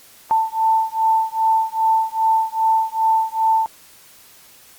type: beating tone pair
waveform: sine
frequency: 888 / 890.5 Hz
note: A5 / A5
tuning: +16 / +21 cents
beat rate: 2.5 Hz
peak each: -18 dBFS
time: 0.31-3.66 s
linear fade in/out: 0 ms
effects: white hiss -47 dBFS RMS until 4.78 s + Opus 48 kbps